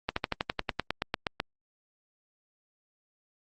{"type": "slowing click train", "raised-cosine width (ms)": 0.3, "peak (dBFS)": -11, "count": 14, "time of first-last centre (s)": [0.09, 1.401], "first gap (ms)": 74, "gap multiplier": 1.05, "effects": ["Opus 32 kbps"]}